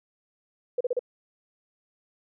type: tone bursts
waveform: sine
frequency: 493.9 Hz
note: B4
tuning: in tune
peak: -22 dBFS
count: 4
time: 0.78-0.993 s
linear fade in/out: 5 ms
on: 27 ms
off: 35 ms
effects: none